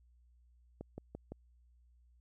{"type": "click train", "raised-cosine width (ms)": 2, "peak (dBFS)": -30, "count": 4, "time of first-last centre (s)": [0.81, 1.32], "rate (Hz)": 5.88, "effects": ["added 60 Hz sine -63 dBFS peak until 2.2 s"]}